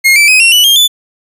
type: tone with pitch steps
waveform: 40% pulse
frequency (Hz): 2144 / 2325 / 2520 / 2733 / 2963 / 3212 / 3483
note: C7 / D7 / D#7 / F7 / F#7 / G7 / A7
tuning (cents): +42 / -18 / +21 / -38 / +2 / +41 / -18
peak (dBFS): -3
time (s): 0.04-0.88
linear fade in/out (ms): 20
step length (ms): 120
effects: resampled to 32000 Hz